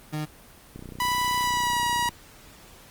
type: tone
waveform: 30% pulse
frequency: 152.7 Hz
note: D#3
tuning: 32 cents flat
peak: -25 dBFS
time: 0.12-0.26 s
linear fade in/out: 20 ms
type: click train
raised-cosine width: 3 ms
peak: -26 dBFS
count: 42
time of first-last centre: 0.76-2.091 s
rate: 30.8 Hz
type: tone with pitch glide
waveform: sawtooth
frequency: 987.8 to 959.1 Hz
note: B5 to A#5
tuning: 0 to +49 cents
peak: -19 dBFS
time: 1-2.09 s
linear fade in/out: 2 ms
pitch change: -51 cents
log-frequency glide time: 1.39-1.83 s
effects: pink hiss -50 dBFS RMS until 2.9 s + Opus 24 kbps